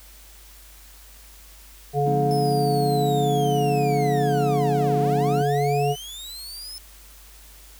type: harmonic tone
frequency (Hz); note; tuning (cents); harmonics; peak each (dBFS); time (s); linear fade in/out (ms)
142.8; D3; -48; 1 / 3 / 5; -23 / -23 / -23; 1.93-5.96; 50
type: chord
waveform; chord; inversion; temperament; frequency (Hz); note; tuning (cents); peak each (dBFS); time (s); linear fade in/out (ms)
triangle; F minor seventh; none; just; 174.61 / 209.5 / 261.9 / 314.3; F3 / Ab3 / C4 / Eb4; 0 / +15 / +2 / +18; -30; 2.06-5.42; 5
type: linear two-way sweep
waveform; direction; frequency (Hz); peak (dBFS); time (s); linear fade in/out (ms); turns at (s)
sawtooth; down then up; 5274 to 330 to 5274; -32; 2.31-6.78; 0; 4.99
effects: added 50 Hz sine -47 dBFS peak until 7.79 s + white hiss -49 dBFS RMS until 7.79 s